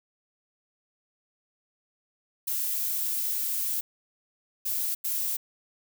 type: noise bursts at uneven times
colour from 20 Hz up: violet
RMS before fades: -29 dBFS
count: 3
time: 2.47-3.81 / 4.65-4.95 / 5.04-5.37 s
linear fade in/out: 10 ms
effects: none